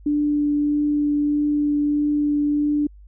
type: tone with vibrato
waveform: sine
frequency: 293.7 Hz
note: D4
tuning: in tune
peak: -17 dBFS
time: 0.06-2.87 s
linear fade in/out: 5 ms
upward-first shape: triangle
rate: 1.6 Hz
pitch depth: 9 cents each way
effects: added 50 Hz sine -42 dBFS peak until 3.07 s